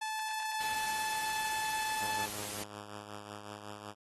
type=tone; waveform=sawtooth; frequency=870 Hz; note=A5; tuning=20 cents flat; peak=-31 dBFS; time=0.01-2.26 s; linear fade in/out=10 ms
type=noise; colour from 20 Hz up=white; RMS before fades=-41 dBFS; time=0.6-2.64 s; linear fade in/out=5 ms
type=tone with tremolo; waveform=5% pulse; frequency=103.83 Hz; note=G#2; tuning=in tune; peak=-31 dBFS; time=1.99-3.95 s; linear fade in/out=50 ms; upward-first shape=triangle; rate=5.4 Hz; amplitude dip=55%
effects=AAC 32 kbps